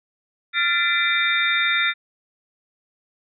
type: tone cluster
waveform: sine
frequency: 1384 / 1768 / 2028 / 2350 / 3652 Hz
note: F6 / A6 / B6 / D7 / A#7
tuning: -16 / +8 / +45 / +1 / -36 cents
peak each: -24 dBFS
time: 0.53-1.94 s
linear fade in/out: 50 ms
effects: none